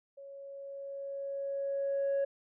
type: tone with level ramp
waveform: sine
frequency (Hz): 554.4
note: C#5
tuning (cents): 0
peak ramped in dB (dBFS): -46 to -25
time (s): 0.17-2.25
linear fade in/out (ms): 10
effects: tanh soft clip ceiling -26 dBFS